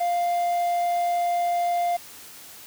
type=tone with quantisation; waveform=triangle; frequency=698.5 Hz; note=F5; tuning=in tune; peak=-19 dBFS; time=0-1.97 s; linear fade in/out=10 ms; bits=7; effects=white hiss -44 dBFS RMS until 2.66 s + high-pass 60 Hz 12 dB/octave